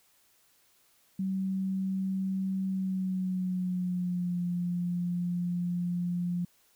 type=tone with pitch glide; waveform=sine; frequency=190.7 to 175.89 Hz; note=G3 to F3; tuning=-47 to +13 cents; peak=-28 dBFS; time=1.19-6.45 s; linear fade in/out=5 ms; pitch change=-140 cents; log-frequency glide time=2.66-4.42 s; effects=white hiss -66 dBFS RMS until 6.75 s